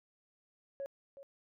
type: tone with echo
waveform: sine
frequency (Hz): 553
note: C#5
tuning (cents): -4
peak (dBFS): -36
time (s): 0.8-0.86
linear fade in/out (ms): 0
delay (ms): 370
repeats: 1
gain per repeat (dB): -13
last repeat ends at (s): 1.23
effects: tanh soft clip ceiling -34 dBFS